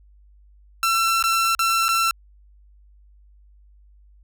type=tone with dropouts; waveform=sawtooth; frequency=1346 Hz; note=E6; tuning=36 cents sharp; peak=-14 dBFS; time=0.83-2.11 s; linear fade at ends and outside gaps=1 ms; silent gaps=1.226-1.239 / 1.55-1.592 / 1.883-1.889 s; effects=added 50 Hz sine -49 dBFS peak until 4.23 s